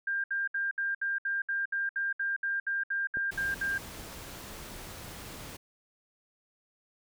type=tone bursts; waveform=sine; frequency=1596 Hz; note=G6; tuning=31 cents sharp; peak=-28 dBFS; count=16; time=0.07-3.78 s; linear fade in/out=5 ms; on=170 ms; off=66 ms
type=click; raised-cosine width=2 ms; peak=-29 dBFS; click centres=3.171 s
type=noise; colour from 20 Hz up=pink; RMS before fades=-44 dBFS; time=3.31-5.57 s; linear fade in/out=10 ms
effects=none